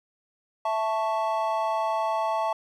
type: chord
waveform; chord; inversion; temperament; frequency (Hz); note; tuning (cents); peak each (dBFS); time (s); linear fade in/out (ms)
triangle; A major; second; equal; 659.3 / 880 / 1108.7; E5 / A5 / C#6; 0 / 0 / 0; -26 / -25 / -29; 0.65-2.53; 5
effects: none